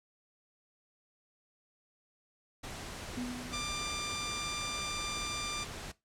pink noise, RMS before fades -43 dBFS, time 2.63-5.92 s, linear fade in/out 10 ms
sine tone with exponential decay, 246.9 Hz, B3, in tune, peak -34 dBFS, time 3.17-4.32 s, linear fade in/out 5 ms, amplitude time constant 250 ms
10% pulse tone, 1188 Hz, D6, 20 cents sharp, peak -27 dBFS, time 3.52-5.65 s, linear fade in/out 20 ms
effects noise-tail reverb RT60 0.2 s tail -18 dB re dry + low-pass 9000 Hz 12 dB/octave

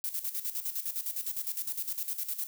violet noise with tremolo, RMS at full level -33 dBFS, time 0.04-2.47 s, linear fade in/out 0 ms, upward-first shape square, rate 9.8 Hz, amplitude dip 70%, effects none

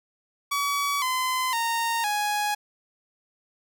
sawtooth tone with pitch steps, 1137 / 1024.7 / 923.5 / 832.3 Hz, C#6 / C6 / A#5 / G#5, +44 / -36 / -16 / +4 cents, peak -20 dBFS, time 0.51-2.55 s, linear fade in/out 10 ms, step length 510 ms, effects none

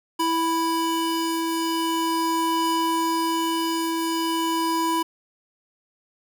square tone pair together, 329.4 / 987.8 Hz, E4 / B5, -1 / 0 cents, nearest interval octave + perfect fifth, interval 1901 cents, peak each -25 dBFS, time 0.19-5.03 s, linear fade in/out 10 ms, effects none

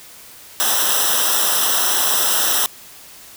white noise with comb filter, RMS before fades -17 dBFS, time 0.6-2.66 s, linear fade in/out 0 ms, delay 0.44 ms, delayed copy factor -0.95, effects white hiss -41 dBFS RMS until 3.36 s

